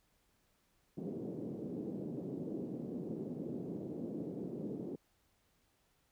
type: band-pass noise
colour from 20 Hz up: pink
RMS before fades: -42 dBFS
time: 0.97-4.96 s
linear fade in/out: 10 ms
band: 170 to 420 Hz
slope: 24 dB/octave
effects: pink hiss -75 dBFS RMS until 6.11 s